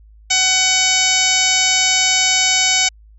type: harmonic tone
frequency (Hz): 750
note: F#5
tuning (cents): +23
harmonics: 1 / 2 / 3 / 4 / 5 / 6 / 7 / 8 / 9 / 10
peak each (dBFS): -25 / -27 / -18 / -21 / -23 / -25 / -22 / -20 / -23 / -22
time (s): 0.3-2.89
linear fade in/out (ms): 10
effects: added 53 Hz sine -42 dBFS peak until 3.18 s